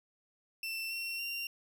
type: tone with pitch steps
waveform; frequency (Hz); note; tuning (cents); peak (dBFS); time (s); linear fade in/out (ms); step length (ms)
30% pulse; 2678 / 2722 / 2766; E7 / F7 / F7; +27 / -45 / -17; -33; 0.63-1.47; 2; 280
effects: none